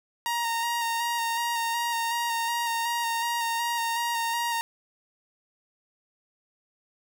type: tone with vibrato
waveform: sawtooth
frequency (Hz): 933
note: A#5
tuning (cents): +1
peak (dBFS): -22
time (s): 0.26-4.61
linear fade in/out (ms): 0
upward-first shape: square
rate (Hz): 2.7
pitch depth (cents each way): 19
effects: none